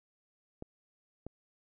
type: clicks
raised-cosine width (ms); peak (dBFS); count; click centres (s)
2; -28; 2; 0.624 / 1.266
effects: none